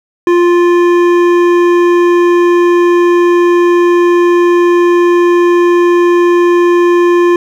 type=tone with hard clipping; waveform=sine; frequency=349.2 Hz; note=F4; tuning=in tune; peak=-7 dBFS; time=0.27-7.36 s; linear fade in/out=2 ms; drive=12 dB; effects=none